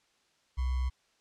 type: tone with sample-and-hold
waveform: sine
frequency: 63.8 Hz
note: C2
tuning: 43 cents flat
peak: -27 dBFS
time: 0.57-0.9 s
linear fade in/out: 20 ms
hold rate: 1050 Hz
effects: white hiss -70 dBFS RMS until 1.2 s + low-pass 6000 Hz 12 dB/octave